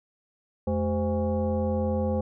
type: tone with frequency modulation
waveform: sine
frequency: 215.3 Hz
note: A3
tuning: 37 cents flat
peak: -23 dBFS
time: 0.67-2.21 s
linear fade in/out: 5 ms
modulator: 301 Hz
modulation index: 1.4
effects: none